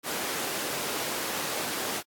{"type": "high-pass noise", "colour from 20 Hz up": "pink", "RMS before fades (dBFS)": -32, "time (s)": [0.03, 2.03], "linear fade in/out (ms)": 50, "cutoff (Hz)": 290, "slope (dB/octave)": 12, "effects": ["AAC 64 kbps"]}